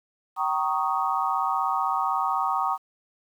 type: chord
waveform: sine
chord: Eb dominant seventh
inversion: first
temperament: equal with one note detuned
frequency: 771 / 932.3 / 1108.7 / 1244.5 Hz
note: G5 / Bb5 / Db6 / Eb6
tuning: -29 / 0 / 0 / 0 cents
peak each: -28 dBFS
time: 0.36-2.78 s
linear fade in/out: 50 ms
effects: 9-bit